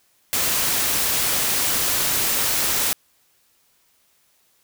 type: noise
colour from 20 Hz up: white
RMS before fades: -21 dBFS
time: 0.33-2.93 s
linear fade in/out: 0 ms
effects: white hiss -62 dBFS RMS until 4.63 s